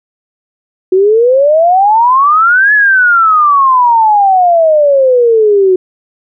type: exponential two-way sweep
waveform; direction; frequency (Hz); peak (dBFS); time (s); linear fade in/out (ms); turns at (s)
sine; up then down; 364.3 to 1723 to 364.3; -4; 0.92-5.76; 5; 2.73
effects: none